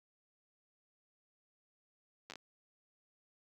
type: slowing click train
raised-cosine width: 0.2 ms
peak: -29 dBFS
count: 5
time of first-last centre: 2.3-2.356 s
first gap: 9 ms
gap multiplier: 1.31
effects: high-pass 150 Hz 12 dB/octave + 11-bit